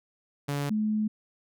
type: tone pair in turn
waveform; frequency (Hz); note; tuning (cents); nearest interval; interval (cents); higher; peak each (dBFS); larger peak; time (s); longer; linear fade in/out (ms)
sawtooth / sine; 143 / 214.3; D3 / A3; -46 / -45; perfect fifth; 701; second; -24; neither; 0.48-0.7 / 0.7-1.08; second; 10
effects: none